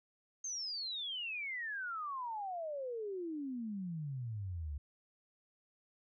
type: exponential sweep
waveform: sine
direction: down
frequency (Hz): 6450 to 68.7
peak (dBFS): -38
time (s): 0.44-4.78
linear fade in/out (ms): 5
effects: none